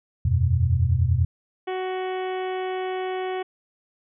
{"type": "chord", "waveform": "sine", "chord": "E suspended second", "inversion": "none", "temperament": "equal with one note detuned", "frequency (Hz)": [82.17, 92.5, 123.47], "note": ["E2", "F#2", "B2"], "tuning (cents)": [-5, 0, 0], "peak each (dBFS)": -22, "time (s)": [0.25, 1.25], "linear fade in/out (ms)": 5}
{"type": "harmonic tone", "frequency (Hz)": 372.2, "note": "F#4", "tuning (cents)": 10, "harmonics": [1, 2, 3, 4, 5, 6, 7, 8, 9], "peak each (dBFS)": [-27, -31, -40, -43, -41, -42, -49, -45, -49], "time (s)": [1.67, 3.43], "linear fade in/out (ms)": 10}
{"effects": []}